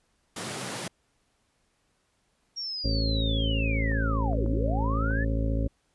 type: high-pass noise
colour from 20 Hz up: pink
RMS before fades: -35 dBFS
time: 0.36-0.88 s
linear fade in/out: 5 ms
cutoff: 110 Hz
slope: 48 dB/octave
type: linear two-way sweep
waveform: sine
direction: down then up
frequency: 5620 to 207.7 to 1794 Hz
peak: -31 dBFS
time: 2.56-5.25 s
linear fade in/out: 20 ms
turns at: 4.49 s
type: harmonic tone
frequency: 54.9 Hz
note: A1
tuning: 3 cents flat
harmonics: 1 / 2 / 3 / 4 / 5 / 7 / 8 / 9 / 10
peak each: -26 / -30 / -40 / -37 / -33 / -43 / -44 / -45 / -37 dBFS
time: 2.84-5.68 s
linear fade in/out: 10 ms
type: clicks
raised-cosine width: 1 ms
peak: -32 dBFS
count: 4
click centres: 3.918 / 4.33 / 4.462 / 5.109 s
effects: pink hiss -71 dBFS RMS until 5.94 s + resampled to 24000 Hz